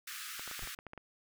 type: high-pass noise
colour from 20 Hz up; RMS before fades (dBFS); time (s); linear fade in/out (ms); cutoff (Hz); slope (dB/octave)
pink; -44; 0.07-0.75; 5; 1200; 96
type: clicks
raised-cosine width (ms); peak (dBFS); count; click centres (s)
0.5; -31; 9; 0.395 / 0.477 / 0.513 / 0.593 / 0.674 / 0.789 / 0.867 / 0.934 / 0.977
type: noise with exponential decay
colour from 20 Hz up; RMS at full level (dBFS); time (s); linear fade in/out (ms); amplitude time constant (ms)
brown; -38; 0.62-0.72; 5; 20
effects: none